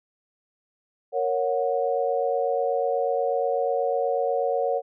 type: chord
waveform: sine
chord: F# major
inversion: first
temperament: equal with one note detuned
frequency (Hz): 466.2 / 554.4 / 731.5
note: A#4 / C#5 / F#5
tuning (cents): 0 / 0 / -20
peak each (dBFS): -26 / -25 / -27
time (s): 1.12-4.82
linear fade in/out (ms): 50
effects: none